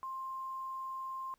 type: tone with quantisation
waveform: sine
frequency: 1055 Hz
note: C6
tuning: 14 cents sharp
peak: -38 dBFS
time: 0.03-1.34 s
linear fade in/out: 0 ms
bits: 11
effects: pink hiss -75 dBFS RMS until 1.38 s